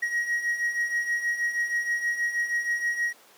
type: beating tone pair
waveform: triangle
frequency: 1891 / 1897.3 Hz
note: A#6 / A#6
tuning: +24 / +30 cents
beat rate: 6.3 Hz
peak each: -30 / -24 dBFS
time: 0.02-3.13 s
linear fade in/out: 10 ms
effects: pink hiss -54 dBFS RMS until 3.37 s + high-pass 400 Hz 12 dB/octave